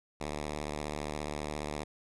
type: tone with vibrato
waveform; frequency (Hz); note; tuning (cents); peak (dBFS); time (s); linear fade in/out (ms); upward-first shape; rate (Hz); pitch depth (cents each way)
5% pulse; 74.7; D2; +30; -24; 0.2-1.84; 10; sine; 17; 70
effects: resampled to 24000 Hz